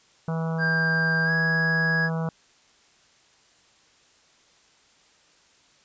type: harmonic tone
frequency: 162.9 Hz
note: E3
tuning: 20 cents flat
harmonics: 1 / 3 / 4 / 5 / 6 / 7 / 8 / 9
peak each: -25 / -35 / -37 / -39 / -41 / -42 / -43 / -44 dBFS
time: 0.28-2.29 s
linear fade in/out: 2 ms
type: tone with pitch glide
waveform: triangle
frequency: 1596 to 1659.9 Hz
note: G6 to G#6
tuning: +31 to -1 cents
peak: -20 dBFS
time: 0.58-2.1 s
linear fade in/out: 50 ms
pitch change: +68 cents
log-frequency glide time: 1.24-1.31 s
effects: white hiss -59 dBFS RMS until 5.84 s + resampled to 16000 Hz